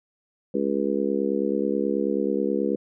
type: harmonic tone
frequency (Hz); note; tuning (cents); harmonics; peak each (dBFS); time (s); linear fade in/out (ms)
69.3; C#2; 0; 3 / 4 / 5 / 6 / 7; -28 / -28 / -28 / -28 / -28; 0.54-2.76; 5
effects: none